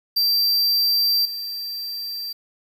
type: tone with level steps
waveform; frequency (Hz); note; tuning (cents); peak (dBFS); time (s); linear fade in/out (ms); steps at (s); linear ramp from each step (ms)
square; 4699; D8; 0; -17 / -28; 0.16-2.33; 10; 1.25; 5
effects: 8-bit